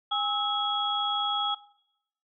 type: tone cluster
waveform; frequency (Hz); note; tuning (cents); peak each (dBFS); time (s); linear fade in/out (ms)
sine; 820 / 1295 / 3324; G#5 / E6 / G#7; -22 / -31 / +1; -30 / -30 / -28; 0.11-1.55; 10
effects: noise-tail reverb RT60 0.8 s tail -20 dB re dry